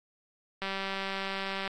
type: click train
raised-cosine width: 0.3 ms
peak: -18 dBFS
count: 206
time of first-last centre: 0.62-1.677 s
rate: 194 Hz
effects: AAC 64 kbps